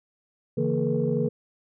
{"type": "tone cluster", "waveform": "sine", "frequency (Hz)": [142.5, 165.9, 232.4, 427.3, 480.7], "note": ["C#3", "E3", "A#3", "G#4", "B4"], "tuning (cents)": [48, 11, -5, 49, -47], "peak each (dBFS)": -28, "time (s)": [0.57, 1.29], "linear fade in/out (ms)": 10, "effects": ["tanh soft clip ceiling -12 dBFS"]}